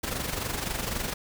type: noise with amplitude modulation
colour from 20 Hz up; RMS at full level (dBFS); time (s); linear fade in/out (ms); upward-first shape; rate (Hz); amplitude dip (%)
pink; -29; 0.03-1.14; 10; sine; 23.8; 60
effects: none